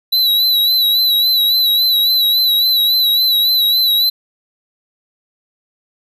square tone with vibrato, 3951 Hz, B7, in tune, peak -11 dBFS, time 0.12-4.1 s, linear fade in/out 10 ms, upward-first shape sine, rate 3.6 Hz, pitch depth 54 cents each way, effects none

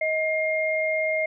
sine tone pair together, 631 / 2124 Hz, D#5 / C7, +24 / +25 cents, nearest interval octave + major sixth, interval 2101 cents, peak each -24 / -25 dBFS, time 0.01-1.26 s, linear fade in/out 5 ms, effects none

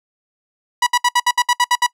sawtooth tone bursts, 975 Hz, B5, 23 cents flat, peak -8 dBFS, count 10, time 0.82-1.865 s, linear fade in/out 5 ms, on 46 ms, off 65 ms, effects noise-tail reverb RT60 0.1 s tail -23 dB re dry + low-pass 10000 Hz 12 dB/octave

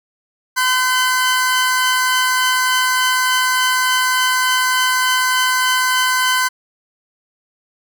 sawtooth tone pair together, 1020 / 1528.3 Hz, C6 / G6, -44 / -44 cents, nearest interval perfect fifth, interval 700 cents, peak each -13 dBFS, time 0.56-6.49 s, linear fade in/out 20 ms, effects none

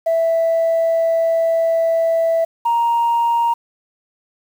sine tone pair in turn, 659.3 / 935.4 Hz, E5 / A#5, 0 / +6 cents, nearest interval tritone, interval 606 cents, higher second, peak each -12 dBFS, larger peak neither, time 0.06-2.45 / 2.65-3.54 s, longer first, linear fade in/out 10 ms, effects tanh soft clip ceiling -10 dBFS + 7-bit

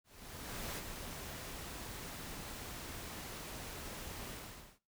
pink noise with ADSR envelope, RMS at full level -41 dBFS, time 0.04-4.79 s, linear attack 730 ms, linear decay 36 ms, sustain -5 dB, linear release 480 ms, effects noise-tail reverb RT60 0.3 s tail -18 dB re dry

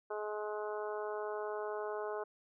harmonic tone, 211.1 Hz, G#3, 29 cents sharp, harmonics 2 / 3 / 4 / 5 / 6 / 7, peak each -39 / -43 / -45 / -47 / -49 / -50 dBFS, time 0.1-2.24 s, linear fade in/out 10 ms, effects none

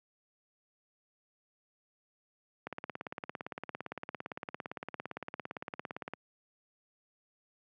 click train, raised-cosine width 0.5 ms, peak -23 dBFS, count 62, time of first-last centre 2.67-6.136 s, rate 17.6 Hz, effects high-pass 150 Hz 12 dB/octave

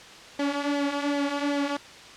sawtooth tone with flanger, 285.5 Hz, D4, 49 cents flat, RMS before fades -27 dBFS, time 0.39-1.77 s, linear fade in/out 5 ms, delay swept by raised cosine 0.74 to 4.04 ms, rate 2.6 Hz, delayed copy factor -0.6, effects white hiss -45 dBFS RMS until 2.16 s + low-pass 5000 Hz 12 dB/octave

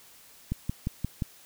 click train, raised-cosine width 5 ms, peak -16 dBFS, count 5, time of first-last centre 0.52-1.222 s, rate 5.7 Hz, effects white hiss -54 dBFS RMS until 1.45 s

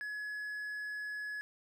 triangle tone, 1693 Hz, G#6, 33 cents sharp, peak -36 dBFS, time 0.01-1.41 s, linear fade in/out 0 ms, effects none

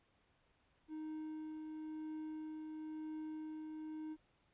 triangle tone with tremolo, 311.1 Hz, D#4, in tune, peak -40 dBFS, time 0.88-4.17 s, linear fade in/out 50 ms, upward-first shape triangle, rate 0.98 Hz, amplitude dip 30%, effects pink hiss -75 dBFS RMS until 4.53 s + resampled to 8000 Hz

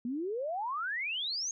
sine exponential sweep, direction up, 230 to 6645 Hz, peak -32 dBFS, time 0.05-1.51 s, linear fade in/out 2 ms, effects none

